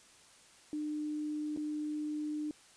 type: tone with dropouts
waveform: sine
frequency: 301.3 Hz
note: D4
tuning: 44 cents sharp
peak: -34 dBFS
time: 0.73-2.51 s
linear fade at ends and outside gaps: 1 ms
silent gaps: 1.563-1.573 s
effects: white hiss -60 dBFS RMS until 2.76 s + resampled to 22050 Hz